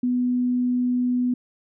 sine tone, 247.8 Hz, B3, 6 cents sharp, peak -19 dBFS, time 0.03-1.34 s, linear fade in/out 5 ms, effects none

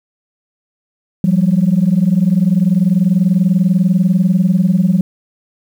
sine tone pair together, 172.89 / 193.1 Hz, F3 / G3, -17 / -26 cents, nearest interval major second, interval 191 cents, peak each -11 dBFS, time 1.24-5.01 s, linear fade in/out 2 ms, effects tanh soft clip ceiling -4 dBFS + 7-bit

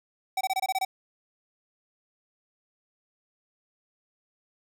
square tone bursts, 763 Hz, G5, 47 cents flat, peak -25 dBFS, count 8, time 0.37-0.85 s, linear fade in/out 5 ms, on 39 ms, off 24 ms, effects none

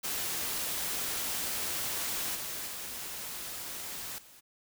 white noise with level steps, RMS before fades -34 / -38 / -40 / -55 dBFS, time 0.03-4.41 s, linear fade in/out 20 ms, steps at 2.35 / 2.67 / 4.18 s, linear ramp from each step 5 ms, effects none

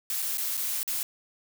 blue noise with dropouts, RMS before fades -30 dBFS, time 0.1-1.03 s, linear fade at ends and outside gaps 1 ms, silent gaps 0.22-0.224 / 0.373-0.381 / 0.57-0.575 / 0.831-0.877 s, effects none

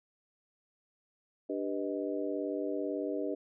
harmonic tone with a mistuned harmonic, 98 Hz, G2, in tune, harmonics 3 / 4 / 5 / 6, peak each -36 / -37 / -38 / -39 dBFS, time 1.49-3.35 s, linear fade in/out 10 ms, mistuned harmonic 6, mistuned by +100 cents, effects none

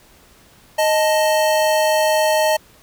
square tone pair together, 622.3 / 880 Hz, D#5 / A5, 0 / 0 cents, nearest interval tritone, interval 600 cents, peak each -16 / -20 dBFS, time 0.78-2.57 s, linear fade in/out 10 ms, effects pink hiss -50 dBFS RMS until 2.82 s

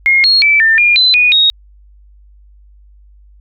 sine tone with pitch steps, 2144 / 4290 / 2317 / 1794 / 2415 / 4033 / 2466 / 3761 Hz, C7 / C8 / D7 / A6 / D7 / B7 / D#7 / A#7, +42 / +42 / -24 / +33 / +48 / +36 / -16 / +15 cents, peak -6 dBFS, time 0.06-1.5 s, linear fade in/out 0 ms, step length 180 ms, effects added 50 Hz sine -40 dBFS peak until 3.4 s

